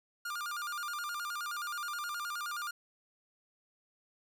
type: tone with vibrato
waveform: 45% pulse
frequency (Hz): 1300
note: E6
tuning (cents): -24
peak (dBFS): -36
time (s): 0.25-2.71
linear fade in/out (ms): 5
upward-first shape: square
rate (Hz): 9.5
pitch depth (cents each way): 150
effects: none